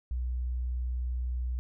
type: tone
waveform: sine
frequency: 61.7 Hz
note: B1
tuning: 1 cent flat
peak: -29 dBFS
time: 0.11-1.59 s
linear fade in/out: 0 ms
effects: none